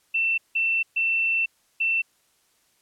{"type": "tone bursts at uneven times", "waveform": "sine", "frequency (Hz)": 2684, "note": "E7", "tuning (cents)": 31, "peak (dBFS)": -20, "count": 4, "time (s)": [[0.14, 0.38], [0.55, 0.83], [0.96, 1.46], [1.8, 2.02]], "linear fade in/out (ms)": 10, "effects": ["white hiss -65 dBFS RMS until 2.81 s", "low-pass 12000 Hz 12 dB/octave"]}